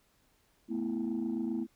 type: chord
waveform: sine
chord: A suspended second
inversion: none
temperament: just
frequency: 220 / 247.5 / 330 Hz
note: A3 / B3 / E4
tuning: 0 / +4 / +2 cents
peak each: -34 dBFS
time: 0.68-1.67 s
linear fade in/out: 50 ms
effects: tanh soft clip ceiling -26 dBFS + pink hiss -70 dBFS RMS until 1.75 s